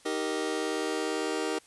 sawtooth chord, Eb major, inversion none, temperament just, 311.1 / 388.9 / 466.7 Hz, Eb4 / G4 / Bb4, 0 / -14 / +2 cents, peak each -29 dBFS, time 0.05-1.59 s, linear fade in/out 10 ms, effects white hiss -58 dBFS RMS until 1.66 s + resampled to 24000 Hz

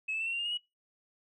sine tone with pitch steps, 2583 / 2628 / 2674 / 2721 / 2768 / 2817 / 2866 / 2916 Hz, E7 / E7 / E7 / F7 / F7 / F7 / F7 / F#7, -36 / -6 / +24 / -46 / -16 / +14 / +44 / -26 cents, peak -30 dBFS, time 0.08-0.576 s, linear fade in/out 10 ms, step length 62 ms, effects noise-tail reverb RT60 0.2 s tail -22 dB re dry + tanh soft clip ceiling -27 dBFS

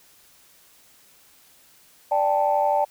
sine chord, D suspended fourth, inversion none, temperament equal with one note detuned, 587.3 / 788.1 / 880 Hz, D5 / G5 / A5, 0 / +9 / 0 cents, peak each -22 dBFS, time 2.11-2.85 s, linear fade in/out 10 ms, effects tanh soft clip ceiling -9 dBFS + white hiss -55 dBFS RMS until 2.9 s

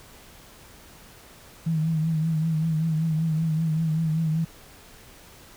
sine tone with vibrato, 159.6 Hz, D#3, 44 cents sharp, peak -21 dBFS, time 1.66-4.45 s, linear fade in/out 10 ms, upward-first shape triangle, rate 5.2 Hz, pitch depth 64 cents each way, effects pink hiss -49 dBFS RMS until 5.56 s

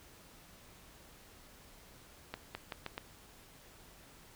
accelerating click train, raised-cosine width 0.3 ms, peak -23 dBFS, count 5, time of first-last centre 2.34-2.979 s, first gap 210 ms, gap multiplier 0.82, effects pink hiss -58 dBFS RMS until 4.35 s

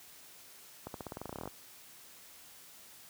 accelerating click train, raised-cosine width 1 ms, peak -26 dBFS, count 16, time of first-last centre 0.87-1.476 s, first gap 72 ms, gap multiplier 0.91, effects white hiss -55 dBFS RMS until 3.09 s + high-pass 60 Hz 12 dB/octave

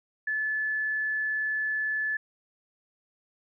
sine tone, 1731 Hz, A6, 29 cents flat, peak -26 dBFS, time 0.27-2.17 s, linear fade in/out 5 ms, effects none

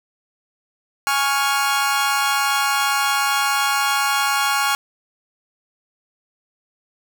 sawtooth chord, Db major, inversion second, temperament equal with one note detuned, 830.6 / 1108.7 / 1403.4 Hz, Ab5 / Db6 / F6, 0 / 0 / +8 cents, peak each -18 dBFS, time 1.07-4.75 s, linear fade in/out 0 ms, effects none

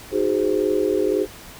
sine chord, Ab dominant seventh, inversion second, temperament just, 311.5 / 373.8 / 415.3 / 519.1 Hz, Eb4 / Gb4 / Ab4 / C5, +2 / +18 / 0 / -14 cents, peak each -25 / -22 / -21 / -26 dBFS, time 0.11-1.27 s, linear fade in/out 50 ms, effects pink hiss -41 dBFS RMS until 1.59 s

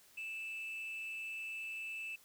sine tone with amplitude modulation, 2637 Hz, E7, in tune, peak -36 dBFS, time 0.17-2.16 s, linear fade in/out 10 ms, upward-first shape sine, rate 230 Hz, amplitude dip 55%, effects tanh soft clip ceiling -38 dBFS + white hiss -64 dBFS RMS until 2.24 s

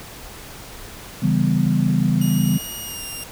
sine chord, C# half-diminished seventh, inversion none, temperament equal, 138.59 / 164.81 / 196 / 246.9 Hz, C#3 / E3 / G3 / B3, 0 / 0 / 0 / 0 cents, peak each -21 / -20 / -20 / -23 dBFS, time 1.22-2.58 s, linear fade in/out 10 ms
10% pulse tone with pitch glide, 2870 to 2795 Hz, F7 to F7, +47 to +1 cents, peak -22 dBFS, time 2.21-3.24 s, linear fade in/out 5 ms, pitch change -46 cents, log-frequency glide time 2.82-3.03 s
effects pink hiss -38 dBFS RMS until 3.31 s

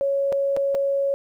sine tone with dropouts, 554.4 Hz, C#5, in tune, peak -19 dBFS, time 0.01-1.14 s, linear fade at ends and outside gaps 0 ms, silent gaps 0.322-0.326 / 0.565-0.571 / 0.746-0.75 s, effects 10-bit

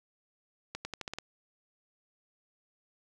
accelerating click train, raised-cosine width 0.2 ms, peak -20 dBFS, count 7, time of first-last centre 0.75-1.186 s, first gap 100 ms, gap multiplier 0.87, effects none

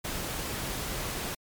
pink noise, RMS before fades -34 dBFS, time 0.04-1.35 s, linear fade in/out 10 ms, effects MP3 96 kbps

